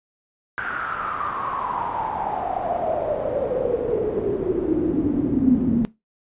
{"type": "noise with band-pass filter sweep", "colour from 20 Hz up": "brown", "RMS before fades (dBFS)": -23, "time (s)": [0.58, 5.85], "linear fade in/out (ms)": 0, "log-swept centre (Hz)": [1500, 230], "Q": 9, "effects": ["noise-tail reverb RT60 0.2 s tail -19 dB re dry", "resampled to 8000 Hz"]}